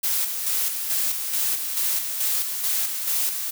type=noise with tremolo; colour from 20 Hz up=blue; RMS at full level=-23 dBFS; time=0.03-3.51 s; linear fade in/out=10 ms; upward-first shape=square; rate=2.3 Hz; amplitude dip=45%; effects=none